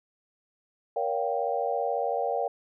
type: chord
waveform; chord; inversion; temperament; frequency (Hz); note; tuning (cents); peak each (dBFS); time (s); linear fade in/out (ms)
sine; G half-diminished seventh; first; just; 470.4 / 564.5 / 705.6 / 784; Bb4 / Db5 / F5 / G5; +16 / +31 / +18 / 0; -31; 0.96-2.48; 5
effects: none